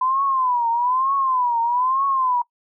sine tone with vibrato, 1010 Hz, B5, 39 cents sharp, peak -17 dBFS, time 0.01-2.42 s, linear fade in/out 5 ms, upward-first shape triangle, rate 1.1 Hz, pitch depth 170 cents each way, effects noise-tail reverb RT60 0.1 s tail -23 dB re dry

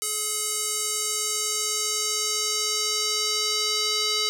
square tone with band-pass filter sweep, 426 Hz, G#4, 44 cents sharp, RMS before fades -26 dBFS, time 0.02-4.29 s, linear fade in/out 0 ms, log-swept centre 8900 to 4700 Hz, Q 2, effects none

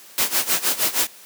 white noise with tremolo, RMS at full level -18 dBFS, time 0.18-1.07 s, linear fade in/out 0 ms, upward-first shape sine, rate 6.4 Hz, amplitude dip 85%, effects white hiss -45 dBFS RMS until 1.25 s + high-pass 200 Hz 12 dB/octave

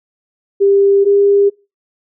sine tone pair in turn, 397.4 / 401.8 Hz, G4 / G4, +24 / +43 cents, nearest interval unison, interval 19 cents, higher second, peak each -7 dBFS, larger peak neither, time 0.6-1.05 / 1.05-1.5 s, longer neither, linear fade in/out 20 ms, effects noise-tail reverb RT60 0.3 s tail -25 dB re dry

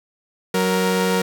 sawtooth tone pair together, 185.88 / 468.4 Hz, F#3 / A#4, +8 / +8 cents, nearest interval octave + major third, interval 1600 cents, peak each -16 dBFS, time 0.54-1.22 s, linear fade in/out 5 ms, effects none

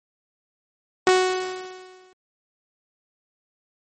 sawtooth tone with exponential decay, 370.4 Hz, F#4, 2 cents sharp, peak -9 dBFS, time 1.07-2.13 s, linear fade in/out 1 ms, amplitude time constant 230 ms, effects MP3 32 kbps

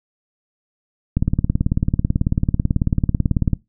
click train, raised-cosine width 5 ms, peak -4 dBFS, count 44, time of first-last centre 1.17-3.533 s, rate 18.2 Hz, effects noise-tail reverb RT60 0.2 s tail -21 dB re dry

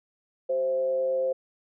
sine tone with frequency modulation, 523.3 Hz, C5, in tune, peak -23 dBFS, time 0.49-1.33 s, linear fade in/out 10 ms, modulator 142 Hz, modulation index 0.37, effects none

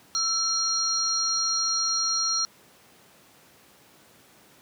sine tone cluster, 1333 / 4225 / 5680 Hz, E6 / C8 / F8, +19 / +16 / +28 cents, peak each -32 / -26 / -26 dBFS, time 0.15-2.45 s, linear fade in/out 0 ms, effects pink hiss -55 dBFS RMS until 4.61 s + high-pass 150 Hz 12 dB/octave

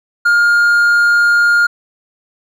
triangle tone, 1414 Hz, F6, 21 cents sharp, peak -6 dBFS, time 0.25-1.67 s, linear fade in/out 10 ms, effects none

